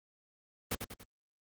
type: noise with echo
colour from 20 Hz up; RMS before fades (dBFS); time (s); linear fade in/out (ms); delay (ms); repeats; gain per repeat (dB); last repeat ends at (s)
pink; -32; 0.71-0.75; 5; 95; 3; -6; 1.035
effects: high-pass 60 Hz 12 dB/octave + Opus 32 kbps